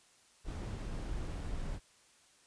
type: noise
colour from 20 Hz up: brown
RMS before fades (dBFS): -39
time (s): 0.44-1.8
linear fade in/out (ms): 50
effects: white hiss -65 dBFS RMS until 2.46 s + resampled to 22050 Hz

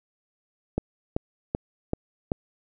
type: click train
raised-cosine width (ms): 2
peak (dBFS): -11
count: 5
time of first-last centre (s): 0.78-2.318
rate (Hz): 2.6
effects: none

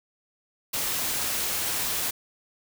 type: noise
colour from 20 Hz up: white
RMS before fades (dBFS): -28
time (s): 0.73-2.11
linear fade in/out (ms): 10
effects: none

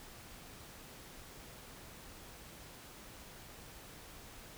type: silence
effects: pink hiss -53 dBFS RMS until 4.57 s

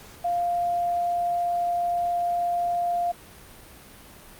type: tone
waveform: sine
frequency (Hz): 698.5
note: F5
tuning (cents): 0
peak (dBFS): -22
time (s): 0.24-3.12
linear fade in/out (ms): 10
effects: pink hiss -47 dBFS RMS until 4.39 s + Opus 48 kbps

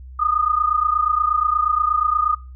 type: tone pair together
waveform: sine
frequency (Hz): 1216.1 / 1244.5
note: D#6 / D#6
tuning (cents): -40 / 0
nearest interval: unison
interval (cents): 40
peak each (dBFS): -19 / -20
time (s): 0.19-2.35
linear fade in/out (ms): 10
effects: noise-tail reverb RT60 0.3 s tail -18 dB re dry + added 64 Hz sine -35 dBFS peak until 2.55 s

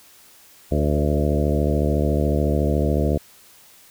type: harmonic tone with a mistuned harmonic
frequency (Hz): 73.9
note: D2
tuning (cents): +11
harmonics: 1 / 2 / 3 / 4 / 5 / 6 / 7 / 8 / 9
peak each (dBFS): -21 / -24 / -26 / -27 / -28 / -29 / -29 / -30 / -31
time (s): 0.71-3.18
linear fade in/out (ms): 10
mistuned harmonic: 7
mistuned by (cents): -18
effects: white hiss -50 dBFS RMS until 3.9 s

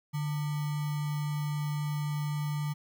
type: tone with sample-and-hold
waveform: sine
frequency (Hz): 148.1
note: D3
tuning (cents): +15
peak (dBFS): -29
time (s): 0.13-2.74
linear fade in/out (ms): 20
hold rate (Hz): 1050
effects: none

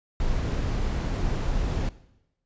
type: noise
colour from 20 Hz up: brown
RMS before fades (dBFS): -26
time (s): 0.2-1.89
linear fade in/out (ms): 2
effects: noise-tail reverb RT60 0.9 s tail -18 dB re dry + resampled to 16000 Hz

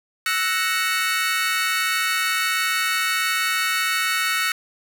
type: chord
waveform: 30% pulse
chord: F# dominant seventh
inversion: third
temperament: equal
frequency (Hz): 1318.5 / 1480 / 1864.7 / 2217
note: E6 / F#6 / A#6 / C#7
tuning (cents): 0 / 0 / 0 / 0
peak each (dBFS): -23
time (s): 0.26-4.52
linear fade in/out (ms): 2
effects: none

